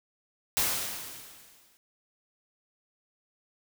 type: noise with exponential decay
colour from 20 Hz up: white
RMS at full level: -25 dBFS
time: 0.57-1.77 s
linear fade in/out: 0 ms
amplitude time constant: 260 ms
effects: none